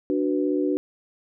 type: chord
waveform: sine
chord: B minor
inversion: first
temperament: equal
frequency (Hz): 293.7 / 370 / 493.9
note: D4 / F#4 / B4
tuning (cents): 0 / 0 / 0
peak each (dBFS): -23 / -25 / -29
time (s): 0.1-0.77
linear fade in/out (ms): 0
effects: none